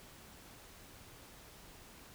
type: silence
effects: pink hiss -56 dBFS RMS until 2.14 s